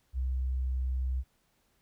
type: tone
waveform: sine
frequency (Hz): 64.2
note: C2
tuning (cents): -32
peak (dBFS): -28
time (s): 0.13-1.24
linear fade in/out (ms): 50
effects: pink hiss -72 dBFS RMS until 1.81 s